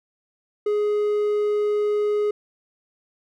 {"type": "tone", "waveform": "triangle", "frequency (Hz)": 417.4, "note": "G#4", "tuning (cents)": 9, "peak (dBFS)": -17, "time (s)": [0.66, 2.31], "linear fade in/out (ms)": 5, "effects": []}